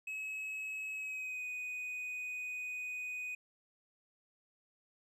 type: tone with pitch glide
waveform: triangle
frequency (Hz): 2569 to 2490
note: E7 to D#7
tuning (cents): -45 to +1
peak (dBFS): -37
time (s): 0.07-3.35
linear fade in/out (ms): 5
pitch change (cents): -54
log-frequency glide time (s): 0.94-1.46
effects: none